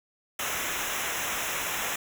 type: noise with comb filter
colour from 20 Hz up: pink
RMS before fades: -31 dBFS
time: 0.39-1.96 s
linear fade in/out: 5 ms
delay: 0.22 ms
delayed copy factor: -0.9
effects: none